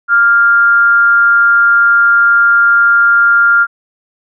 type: tone with amplitude modulation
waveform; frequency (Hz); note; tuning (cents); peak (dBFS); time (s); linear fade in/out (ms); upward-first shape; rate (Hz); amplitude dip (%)
sine; 1396.9; F6; 0; -3; 0.08-3.67; 50; sine; 222; 45
effects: none